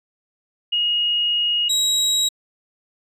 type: tone pair in turn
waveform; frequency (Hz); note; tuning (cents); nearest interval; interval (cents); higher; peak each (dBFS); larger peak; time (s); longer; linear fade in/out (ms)
sine / 30% pulse; 2875 / 3838; F7 / A#7; +50 / +50; perfect fourth; 500; second; -17 / -14; second; 0.72-1.69 / 1.69-2.29; first; 10
effects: resampled to 32000 Hz